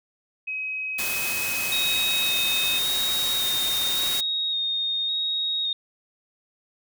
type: tone with pitch glide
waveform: sine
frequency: 2539 to 2560 Hz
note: D#7 to D#7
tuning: +34 to +49 cents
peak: -27 dBFS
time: 0.47-2.79 s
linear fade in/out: 10 ms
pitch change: +15 cents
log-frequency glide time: 1.57-2.23 s
type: noise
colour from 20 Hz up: white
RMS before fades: -29 dBFS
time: 0.98-4.21 s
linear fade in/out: 10 ms
type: tone with vibrato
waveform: sine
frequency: 3729 Hz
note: A#7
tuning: in tune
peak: -23 dBFS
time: 1.72-5.73 s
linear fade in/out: 2 ms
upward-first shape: square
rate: 0.89 Hz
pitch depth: 16 cents each way
effects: none